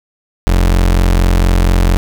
35% pulse tone, 44.29 Hz, F1, 25 cents sharp, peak -6 dBFS, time 0.47-1.97 s, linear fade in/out 0 ms, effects none

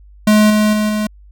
square tone with level steps, 212.5 Hz, G#3, 40 cents sharp, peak -8 / -11 / -14 / -16 dBFS, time 0.27-1.07 s, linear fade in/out 5 ms, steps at 0.5 / 0.73 / 0.89 s, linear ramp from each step 2 ms, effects added 50 Hz sine -39 dBFS peak until 1.31 s

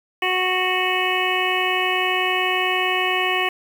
harmonic tone, 368.7 Hz, F#4, 6 cents flat, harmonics 1 / 2 / 3 / 5 / 6 / 7 / 8, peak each -26 / -26 / -26 / -26 / -26 / -26 / -26 dBFS, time 0.22-3.49 s, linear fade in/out 5 ms, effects 7-bit

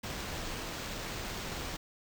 pink noise with sample-and-hold, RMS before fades -39 dBFS, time 0.03-1.77 s, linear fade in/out 10 ms, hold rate 11025 Hz, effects none

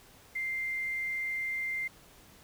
sine tone with quantisation, 2093 Hz, C7, in tune, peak -31 dBFS, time 0.35-1.88 s, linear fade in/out 10 ms, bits 9, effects pink hiss -57 dBFS RMS until 2.43 s

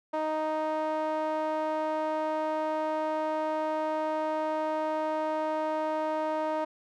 sawtooth tone with band-pass filter, 311.1 Hz, D#4, in tune, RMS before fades -30 dBFS, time 0.13-6.65 s, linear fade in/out 10 ms, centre 780 Hz, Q 3.1, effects none

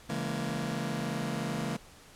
sawtooth chord, A# half-diminished seventh, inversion first, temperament just, 139.85 / 167.82 / 209.8 / 233.1 Hz, C#3 / E3 / G#3 / A#3, +16 / +31 / +18 / 0 cents, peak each -33 dBFS, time 0.09-1.77 s, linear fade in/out 10 ms, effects pink hiss -54 dBFS RMS until 2.15 s + low-pass 11000 Hz 12 dB/octave

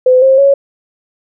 sine tone with pitch steps, 509 / 531.5 / 555.1 Hz, C5 / C5 / C#5, -48 / +27 / +2 cents, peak -4 dBFS, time 0.06-0.54 s, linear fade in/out 5 ms, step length 160 ms, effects none

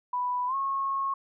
sine tone with pitch glide, 989 to 1091 Hz, B5 to C#6, +2 to -28 cents, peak -26 dBFS, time 0.13-1.14 s, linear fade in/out 5 ms, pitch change +170 cents, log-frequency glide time 0.47-0.55 s, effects none

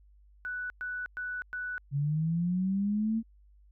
sine tone bursts, 1484 Hz, F#6, 5 cents sharp, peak -33 dBFS, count 4, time 0.45-1.78 s, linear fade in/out 0 ms, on 250 ms, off 110 ms
sine linear sweep, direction up, 137.5 to 228.1 Hz, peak -26 dBFS, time 1.91-3.23 s, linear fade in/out 50 ms
effects added 50 Hz sine -56 dBFS peak until 3.71 s

